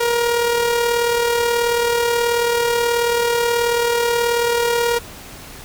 sawtooth tone with amplitude modulation, 472.8 Hz, A#4, 24 cents sharp, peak -10 dBFS, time 0-4.99 s, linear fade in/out 10 ms, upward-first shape sine, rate 38.5 Hz, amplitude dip 40%, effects pink hiss -37 dBFS RMS until 5.64 s

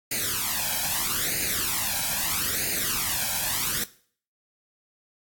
white noise with flanger, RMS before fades -27 dBFS, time 0.11-3.84 s, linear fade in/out 5 ms, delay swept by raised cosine 0.44 to 1.27 ms, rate 0.78 Hz, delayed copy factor +0.8, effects noise-tail reverb RT60 0.5 s tail -18 dB re dry + AAC 64 kbps

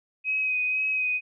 sine tone with vibrato, 2523 Hz, D#7, 23 cents sharp, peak -23 dBFS, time 0.24-1.21 s, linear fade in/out 50 ms, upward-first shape sine, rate 2 Hz, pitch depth 20 cents each way, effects none

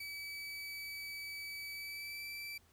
30% pulse tone with pitch glide, 2291 to 2328 Hz, D7 to D7, -44 to -16 cents, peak -40 dBFS, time 0-2.58 s, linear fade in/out 5 ms, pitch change +28 cents, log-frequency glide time 1.72-2.27 s, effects added 85 Hz sine -70 dBFS peak until 2.72 s + pink hiss -69 dBFS RMS until 2.72 s

